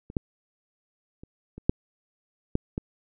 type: clicks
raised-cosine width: 3 ms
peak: -27 / -12 / -30 / -27 / -6 / -10 / -16 dBFS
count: 7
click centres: 0.101 / 0.168 / 1.235 / 1.58 / 1.695 / 2.554 / 2.779 s
effects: none